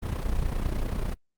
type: noise with amplitude modulation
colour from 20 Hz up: brown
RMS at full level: -25 dBFS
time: 0.02-1.15 s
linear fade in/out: 20 ms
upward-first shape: sine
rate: 30.1 Hz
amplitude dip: 65%
effects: noise-tail reverb RT60 0.1 s tail -21 dB re dry + Opus 32 kbps